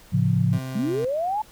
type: chord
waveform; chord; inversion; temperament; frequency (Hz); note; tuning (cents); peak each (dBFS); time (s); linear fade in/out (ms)
sine; A augmented; none; equal with one note detuned; 110 / 137.48 / 174.61; A2 / C#3 / E#3; 0 / -14 / 0; -22; 0.12-0.59; 20
type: tone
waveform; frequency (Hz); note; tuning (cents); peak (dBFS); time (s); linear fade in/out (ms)
30% pulse; 130.7; C3; -1; -27; 0.53-1.05; 0
type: linear sweep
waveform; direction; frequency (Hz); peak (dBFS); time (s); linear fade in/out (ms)
sine; up; 185 to 880; -22; 0.75-1.42; 5
effects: pink hiss -51 dBFS RMS until 1.51 s